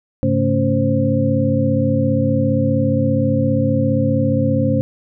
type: tone cluster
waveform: sine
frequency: 102.1 / 137.1 / 221.4 / 278.6 / 524 Hz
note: G#2 / C#3 / A3 / C#4 / C5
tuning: -29 / -19 / +11 / +9 / +2 cents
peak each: -20 dBFS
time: 0.23-4.81 s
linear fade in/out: 0 ms
effects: none